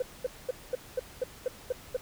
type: tone bursts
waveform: sine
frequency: 506 Hz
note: B4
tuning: 42 cents sharp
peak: -24 dBFS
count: 9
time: 0-1.967 s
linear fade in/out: 5 ms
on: 23 ms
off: 220 ms
effects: tanh soft clip ceiling -23 dBFS + pink hiss -50 dBFS RMS until 2.01 s